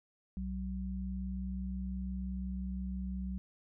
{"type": "tone pair together", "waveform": "sine", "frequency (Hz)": [63, 188.79], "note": ["B1", "F#3"], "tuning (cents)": [35, 35], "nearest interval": "octave + perfect fifth", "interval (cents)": 1900, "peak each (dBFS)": [-38, -38], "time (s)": [0.37, 3.38], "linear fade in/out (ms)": 0, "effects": []}